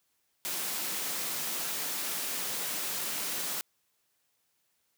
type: high-pass noise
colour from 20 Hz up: white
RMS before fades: -34 dBFS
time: 0.45-3.61 s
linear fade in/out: 0 ms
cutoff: 140 Hz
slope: 48 dB/octave
effects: white hiss -75 dBFS RMS until 4.97 s + high-pass 60 Hz 12 dB/octave